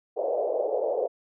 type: band-pass noise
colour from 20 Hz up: pink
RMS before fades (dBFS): -27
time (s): 0.16-1.08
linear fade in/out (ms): 20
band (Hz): 440 to 680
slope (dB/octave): 48
effects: none